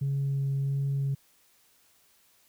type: tone with vibrato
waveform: sine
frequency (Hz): 138.1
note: C#3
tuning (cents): -6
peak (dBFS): -24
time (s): 0.01-1.15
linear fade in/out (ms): 10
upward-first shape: sine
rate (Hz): 1.5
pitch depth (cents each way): 8
effects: tanh soft clip ceiling -23 dBFS + white hiss -64 dBFS RMS until 2.48 s